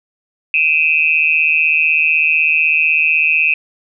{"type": "tone with amplitude modulation", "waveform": "sine", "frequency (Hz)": 2538, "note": "D#7", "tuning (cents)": 34, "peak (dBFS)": -6, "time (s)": [0.54, 3.54], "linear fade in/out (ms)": 2, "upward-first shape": "sine", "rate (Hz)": 156, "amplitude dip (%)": 100, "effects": []}